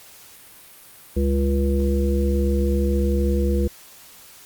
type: harmonic tone with a mistuned harmonic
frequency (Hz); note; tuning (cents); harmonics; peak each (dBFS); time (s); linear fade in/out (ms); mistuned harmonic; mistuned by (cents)
69.3; C#2; 0; 1 / 3 / 5 / 7; -19 / -24 / -26 / -27; 1.16-3.68; 10; 3; -59
effects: white hiss -46 dBFS RMS until 4.45 s + Opus 48 kbps